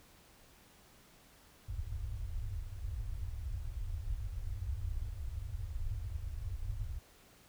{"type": "low-pass noise", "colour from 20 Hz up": "pink", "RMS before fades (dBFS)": -39, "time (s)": [1.68, 6.99], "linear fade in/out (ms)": 10, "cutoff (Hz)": 110, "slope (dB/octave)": 96, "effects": ["pink hiss -62 dBFS RMS until 7.48 s"]}